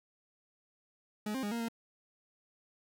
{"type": "tone with pitch steps", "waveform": "40% pulse", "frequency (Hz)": [211.3, 264.5, 205.7, 233.4, 230.3], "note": ["G#3", "C4", "G#3", "A#3", "A#3"], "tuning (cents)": [30, 19, -16, 2, -21], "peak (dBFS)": -33, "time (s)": [1.26, 1.685], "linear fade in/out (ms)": 5, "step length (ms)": 85, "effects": []}